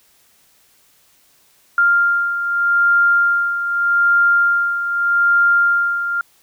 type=beating tone pair; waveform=sine; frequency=1396.9 / 1397.72 Hz; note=F6 / F6; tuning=0 / +1 cents; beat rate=0.82 Hz; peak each=-13 / -20 dBFS; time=1.78-6.21 s; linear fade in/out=2 ms; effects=white hiss -55 dBFS RMS until 6.42 s